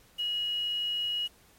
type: tone with quantisation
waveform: sine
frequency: 2900 Hz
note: F#7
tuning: 35 cents flat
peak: -28 dBFS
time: 0.18-1.28 s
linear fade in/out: 20 ms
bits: 8
effects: pink hiss -60 dBFS RMS until 1.58 s + MP3 64 kbps